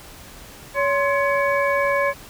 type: harmonic tone with a mistuned harmonic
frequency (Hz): 563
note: C#5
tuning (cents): +27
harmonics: 1 / 2 / 3 / 4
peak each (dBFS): -20 / -23 / -25 / -26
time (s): 0.74-2.14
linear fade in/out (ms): 50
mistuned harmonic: 2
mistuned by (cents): -120
effects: pink hiss -42 dBFS RMS until 2.29 s